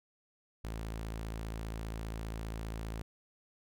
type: tone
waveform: sawtooth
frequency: 55 Hz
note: A1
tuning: in tune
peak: -34 dBFS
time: 0.64-3.02 s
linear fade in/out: 5 ms
effects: none